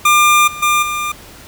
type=tone with level steps; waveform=25% pulse; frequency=1200 Hz; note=D6; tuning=37 cents sharp; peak=-4 / -22 / -7 / -14 dBFS; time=0.05-1.12 s; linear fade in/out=5 ms; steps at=0.47 / 0.62 / 0.82 s; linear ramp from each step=10 ms; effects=pink hiss -38 dBFS RMS until 1.47 s